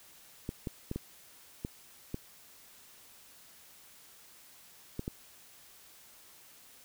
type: clicks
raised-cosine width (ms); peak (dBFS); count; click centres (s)
3; -22; 8; 0.491 / 0.672 / 0.914 / 0.96 / 1.649 / 2.144 / 4.994 / 5.079
effects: white hiss -57 dBFS RMS until 6.84 s